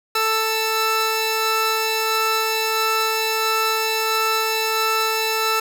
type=tone pair together; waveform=15% pulse; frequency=442 / 1324.5 Hz; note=A4 / E6; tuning=+8 / +8 cents; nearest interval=octave + perfect fifth; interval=1900 cents; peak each=-15 dBFS; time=0.15-5.6 s; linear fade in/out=5 ms; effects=none